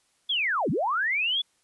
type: linear two-way sweep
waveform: sine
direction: down then up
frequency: 3486 to 123.47 to 3486 Hz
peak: -23 dBFS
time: 0.29-1.42 s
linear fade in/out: 10 ms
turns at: 0.7 s
effects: white hiss -68 dBFS RMS until 1.63 s + resampled to 24000 Hz